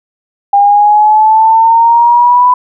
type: exponential sweep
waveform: sine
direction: up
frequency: 802 to 998 Hz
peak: -3 dBFS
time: 0.53-2.54 s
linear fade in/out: 5 ms
effects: none